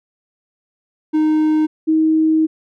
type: tone pair in turn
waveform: triangle / sine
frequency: 309.6 / 316.1 Hz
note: D#4 / D#4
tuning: -9 / +27 cents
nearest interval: unison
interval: 36 cents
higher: second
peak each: -10 / -11 dBFS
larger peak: first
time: 1.13-1.67 / 1.87-2.47 s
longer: second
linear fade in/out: 20 ms
effects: none